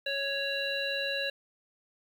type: harmonic tone with a mistuned harmonic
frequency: 554.4 Hz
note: C#5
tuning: in tune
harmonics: 1 / 3 / 5 / 7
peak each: -35 / -35 / -35 / -35 dBFS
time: 0.06-1.3 s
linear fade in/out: 5 ms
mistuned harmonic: 7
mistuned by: +30 cents
effects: 9-bit